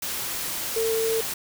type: tone in noise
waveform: sine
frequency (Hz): 449.4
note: A4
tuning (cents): +37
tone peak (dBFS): -22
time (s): 0.76-1.21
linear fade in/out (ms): 5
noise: white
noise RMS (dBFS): -30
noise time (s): 0.02-1.34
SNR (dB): +5
effects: none